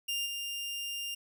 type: tone with level steps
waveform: sawtooth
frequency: 2800 Hz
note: F7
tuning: 4 cents sharp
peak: -28 / -32 dBFS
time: 0.08-1.15 s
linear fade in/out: 10 ms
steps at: 0.25 s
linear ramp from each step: 20 ms
effects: none